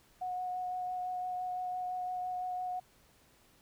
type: tone with vibrato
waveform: sine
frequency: 730 Hz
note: F#5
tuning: 24 cents flat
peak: -34 dBFS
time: 0.21-2.8 s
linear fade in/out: 10 ms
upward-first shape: sine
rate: 5.9 Hz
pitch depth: 11 cents each way
effects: pink hiss -65 dBFS RMS until 3.61 s